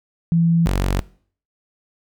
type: tone pair in turn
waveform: sine / sawtooth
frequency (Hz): 167.4 / 46.74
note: E3 / F#1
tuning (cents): +27 / +18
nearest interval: octave + minor seventh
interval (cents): 2209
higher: first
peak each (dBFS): -13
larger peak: neither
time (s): 0.32-0.66 / 0.66-1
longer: neither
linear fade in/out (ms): 0
effects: noise-tail reverb RT60 0.5 s tail -21 dB re dry